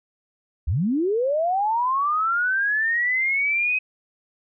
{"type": "linear sweep", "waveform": "sine", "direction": "up", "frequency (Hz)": [58.9, 2540], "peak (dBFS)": -19, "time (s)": [0.67, 3.79], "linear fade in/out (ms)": 10, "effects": []}